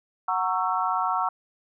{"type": "chord", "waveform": "sine", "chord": "F# dominant seventh", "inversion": "none", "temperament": "just", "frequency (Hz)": [740, 925, 1110, 1332], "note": ["F#5", "A#5", "C#6", "E6"], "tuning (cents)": [0, -14, 2, 18], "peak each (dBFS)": -28, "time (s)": [0.28, 1.29], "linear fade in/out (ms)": 5, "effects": []}